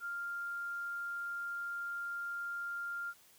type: tone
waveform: sine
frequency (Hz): 1396.9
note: F6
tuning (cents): 0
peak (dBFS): -37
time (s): 0-3.14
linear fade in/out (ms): 50
effects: white hiss -63 dBFS RMS until 3.38 s